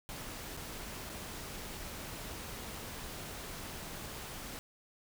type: noise with dropouts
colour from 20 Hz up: pink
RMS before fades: -44 dBFS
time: 0.09-4.59 s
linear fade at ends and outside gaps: 0 ms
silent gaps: 0.568-0.573 / 1.094-1.098 s
effects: none